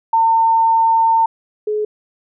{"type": "tone pair in turn", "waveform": "sine", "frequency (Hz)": [905, 424], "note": ["A5", "G#4"], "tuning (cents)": [48, 36], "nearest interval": "octave + minor second", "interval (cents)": 1312, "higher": "first", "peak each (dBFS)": [-10, -16], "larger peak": "first", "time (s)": [[0.13, 1.26], [1.67, 1.85]], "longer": "first", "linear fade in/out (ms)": 5, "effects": []}